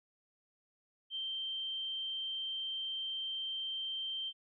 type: tone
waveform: sine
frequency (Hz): 3136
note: G7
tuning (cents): 0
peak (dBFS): -36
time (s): 1.1-4.33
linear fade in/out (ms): 50
effects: none